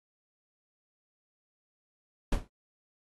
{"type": "noise with exponential decay", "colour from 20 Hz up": "brown", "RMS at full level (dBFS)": -21, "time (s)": [2.32, 2.48], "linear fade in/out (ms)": 5, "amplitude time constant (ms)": 33, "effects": ["AAC 32 kbps"]}